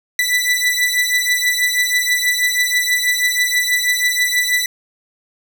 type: beating tone pair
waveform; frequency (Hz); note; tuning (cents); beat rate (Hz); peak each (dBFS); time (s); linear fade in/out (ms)
sawtooth; 1975.5 / 1981.7; B6 / B6; 0 / +5; 6.2; -14; 0.19-4.66; 2
effects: none